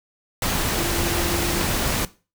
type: tone in noise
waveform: sine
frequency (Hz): 344.2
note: F4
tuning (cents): -25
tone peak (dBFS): -28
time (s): 0.77-1.62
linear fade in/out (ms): 2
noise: pink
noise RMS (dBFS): -23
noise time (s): 0.42-2.05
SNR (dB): -8
effects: noise-tail reverb RT60 0.3 s tail -17 dB re dry